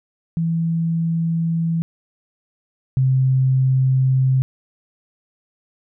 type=tone pair in turn; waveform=sine; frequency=165.4 / 131.28 Hz; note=E3 / C3; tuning=+6 / +6 cents; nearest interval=major third; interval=400 cents; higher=first; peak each=-17 / -13 dBFS; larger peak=second; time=0.37-1.82 / 2.97-4.42 s; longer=neither; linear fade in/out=0 ms; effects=none